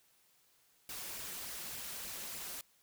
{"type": "noise with flanger", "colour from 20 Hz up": "white", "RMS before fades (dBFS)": -44, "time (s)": [0.89, 2.61], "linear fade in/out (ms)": 2, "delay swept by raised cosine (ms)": [0.37, 5.67], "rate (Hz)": 3.4, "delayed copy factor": 0.55, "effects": ["white hiss -70 dBFS RMS until 2.82 s"]}